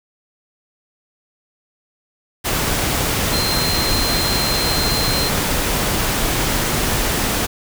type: tone in noise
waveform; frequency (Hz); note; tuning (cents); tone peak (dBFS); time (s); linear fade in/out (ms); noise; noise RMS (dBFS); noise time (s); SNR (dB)
sine; 4142; C8; -18; -21; 3.32-5.3; 20; pink; -19; 2.44-7.47; -5
effects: none